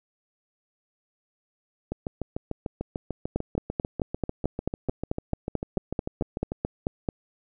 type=two click trains; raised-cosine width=2 ms; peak=-16 / -12 dBFS; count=32 / 18; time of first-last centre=1.92-6.519 / 3.36-7.088 s; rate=6.74 / 4.56 Hz; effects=none